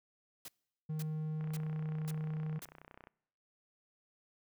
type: noise bursts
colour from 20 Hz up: white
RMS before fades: -47 dBFS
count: 5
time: 0.45-2.65 s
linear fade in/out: 2 ms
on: 32 ms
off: 510 ms
type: tone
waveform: triangle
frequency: 155.4 Hz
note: D#3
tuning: 2 cents flat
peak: -33 dBFS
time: 0.89-2.59 s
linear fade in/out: 10 ms
type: click train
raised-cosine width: 0.5 ms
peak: -37 dBFS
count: 53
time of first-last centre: 1.41-3.071 s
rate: 31.3 Hz
effects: noise-tail reverb RT60 0.9 s tail -26 dB re dry